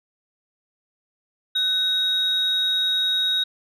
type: tone pair together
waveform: sine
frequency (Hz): 1501 / 3782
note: F#6 / A#7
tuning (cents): +24 / +24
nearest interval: octave + major third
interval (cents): 1600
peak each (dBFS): -30 / -18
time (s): 1.55-3.44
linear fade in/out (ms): 10
effects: tanh soft clip ceiling -14 dBFS